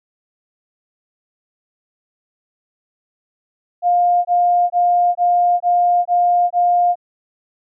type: tone bursts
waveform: sine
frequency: 706 Hz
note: F5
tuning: 19 cents sharp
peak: -11 dBFS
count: 7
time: 3.82-6.956 s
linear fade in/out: 50 ms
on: 430 ms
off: 21 ms
effects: none